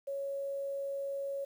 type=tone with quantisation; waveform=sine; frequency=554.4 Hz; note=C#5; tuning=in tune; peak=-34 dBFS; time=0.07-1.45 s; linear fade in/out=10 ms; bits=10; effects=none